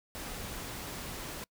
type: noise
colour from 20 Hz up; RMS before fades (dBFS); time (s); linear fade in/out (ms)
pink; -41; 0.15-1.44; 0
effects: noise-tail reverb RT60 0.1 s tail -26 dB re dry